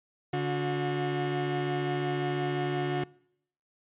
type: tone pair together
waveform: 30% pulse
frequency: 143.54 / 361.7 Hz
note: D3 / F#4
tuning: -39 / -39 cents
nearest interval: octave + major third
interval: 1600 cents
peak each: -28 dBFS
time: 0.33-3.04 s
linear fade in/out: 5 ms
effects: noise-tail reverb RT60 0.7 s tail -23 dB re dry + resampled to 8000 Hz